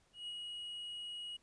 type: tone with ADSR envelope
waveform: triangle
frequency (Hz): 2900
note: F#7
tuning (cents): -35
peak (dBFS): -39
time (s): 0.13-1.37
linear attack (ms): 150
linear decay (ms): 35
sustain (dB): -2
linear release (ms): 10
effects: pink hiss -72 dBFS RMS until 1.42 s + resampled to 22050 Hz